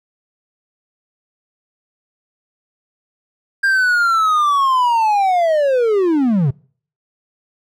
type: linear sweep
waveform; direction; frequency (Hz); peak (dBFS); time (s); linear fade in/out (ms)
triangle; down; 1606 to 122.6; -10; 3.63-6.51; 10
effects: noise-tail reverb RT60 0.5 s tail -26 dB re dry